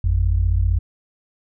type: tone pair together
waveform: sine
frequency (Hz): 51.86 / 87.31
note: G#1 / F2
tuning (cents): -2 / 0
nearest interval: major sixth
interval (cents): 902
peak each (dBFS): -17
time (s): 0.04-0.79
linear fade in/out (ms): 5
effects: tanh soft clip ceiling -7 dBFS